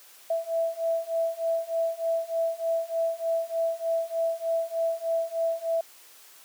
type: beating tone pair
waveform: sine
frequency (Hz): 659.3 / 662.6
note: E5 / E5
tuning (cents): 0 / +9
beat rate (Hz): 3.3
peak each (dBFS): -28 / -27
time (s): 0.3-5.81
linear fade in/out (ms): 5
effects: white hiss -52 dBFS RMS until 6.44 s + high-pass 400 Hz 12 dB/octave